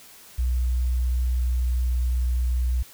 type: tone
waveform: sine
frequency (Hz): 61.74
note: B1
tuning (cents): 0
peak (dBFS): -20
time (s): 0.38-2.83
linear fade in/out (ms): 10
effects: white hiss -48 dBFS RMS until 2.93 s